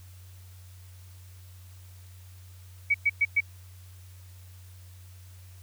sine tone bursts, 2265 Hz, C#7, 37 cents sharp, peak -19 dBFS, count 4, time 2.9-3.406 s, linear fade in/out 10 ms, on 44 ms, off 110 ms, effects added 91 Hz sine -46 dBFS peak until 5.62 s + white hiss -58 dBFS RMS until 5.62 s

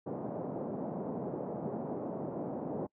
pink band-pass noise, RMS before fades -38 dBFS, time 0.06-2.87 s, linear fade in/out 10 ms, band 160 to 740 Hz, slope 24 dB/octave, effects noise-tail reverb RT60 0.1 s tail -25 dB re dry

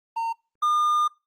triangle tone pair in turn, 914 / 1210.5 Hz, A#5 / D#6, -34 / -48 cents, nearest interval perfect fourth, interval 486 cents, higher second, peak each -22 / -17 dBFS, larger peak second, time 0.16-0.33 / 0.62-1.08 s, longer second, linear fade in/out 10 ms, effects noise-tail reverb RT60 0.3 s tail -25 dB re dry + Opus 32 kbps

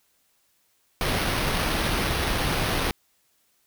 pink noise with sample-and-hold, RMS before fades -25 dBFS, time 1.01-2.91 s, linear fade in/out 0 ms, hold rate 7350 Hz, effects white hiss -67 dBFS RMS until 3.66 s

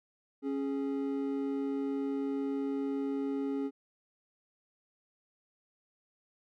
triangle tone pair together, 275.2 / 417.3 Hz, C#4 / G#4, -12 / +8 cents, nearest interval perfect fifth, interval 720 cents, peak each -30 / -35 dBFS, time 0.42-3.71 s, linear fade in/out 50 ms, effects none

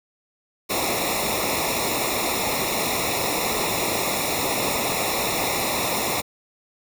pink noise with comb filter, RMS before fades -24 dBFS, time 0.69-6.22 s, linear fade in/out 20 ms, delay 0.64 ms, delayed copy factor -0.95, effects none

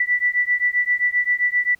sine beating tone pair, 1964 / 1971.6 Hz, B6 / B6, -10 / -3 cents, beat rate 7.6 Hz, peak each -20 dBFS, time 0-1.75 s, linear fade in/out 5 ms, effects pink hiss -59 dBFS RMS until 1.79 s

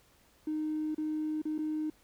triangle tone with dropouts, 308.5 Hz, D#4, 15 cents flat, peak -27 dBFS, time 0.47-1.9 s, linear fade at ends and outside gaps 5 ms, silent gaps 0.947-0.98 / 1.418-1.453 / 1.581-1.588 s, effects tanh soft clip ceiling -28 dBFS + pink hiss -65 dBFS RMS until 2.03 s

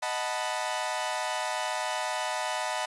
sawtooth chord, B dominant seventh, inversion first, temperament equal, 622.3 / 740 / 880 / 987.8 Hz, D#5 / F#5 / A5 / B5, 0 / 0 / 0 / 0 cents, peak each -31 dBFS, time 0.02-2.86 s, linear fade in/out 10 ms, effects resampled to 24000 Hz + 9-bit

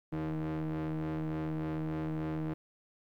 45% pulse ring-modulated tone, 78.9 Hz, D#2, 25 cents sharp, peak -30 dBFS, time 0.12-2.54 s, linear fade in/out 10 ms, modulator 235 Hz, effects low-pass 2000 Hz 12 dB/octave + 12-bit

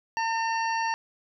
harmonic tone with a mistuned harmonic, 906 Hz, A#5, 50 cents flat, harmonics 1 / 2 / 3 / 5 / 6, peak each -26 / -32 / -36 / -40 / -42 dBFS, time 0.17-0.94 s, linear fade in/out 0 ms, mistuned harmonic 6, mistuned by +64 cents, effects none

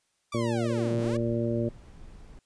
sawtooth linear two-way sweep, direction down then up, 1191 to 105.8 to 595 Hz, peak -32 dBFS, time 0.32-1.17 s, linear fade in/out 5 ms, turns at 0.97 s
harmonic tone, 116.54 Hz, A#2, in tune, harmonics 1 / 2 / 3 / 4 / 5, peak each -30 / -30 / -31 / -36 / -33 dBFS, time 0.34-1.69 s, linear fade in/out 5 ms
brown noise, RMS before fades -47 dBFS, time 0.96-2.39 s, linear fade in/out 2 ms
effects white hiss -73 dBFS RMS until 2.45 s + resampled to 22050 Hz

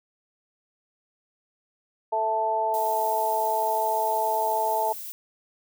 harmonic tone, 220 Hz, A3, in tune, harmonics 2 / 3 / 4, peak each -32 / -27 / -24 dBFS, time 2.12-4.93 s, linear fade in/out 10 ms
violet noise, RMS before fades -37 dBFS, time 2.74-5.12 s, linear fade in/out 0 ms
effects none

